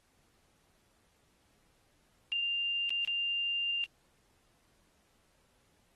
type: tone with dropouts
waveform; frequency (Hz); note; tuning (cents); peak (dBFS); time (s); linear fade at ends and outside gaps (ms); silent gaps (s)
sine; 2794; F7; 0; -30; 2.32-3.84; 0; 2.894-2.905 / 3.049-3.075
effects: pink hiss -71 dBFS RMS until 5.95 s + AAC 32 kbps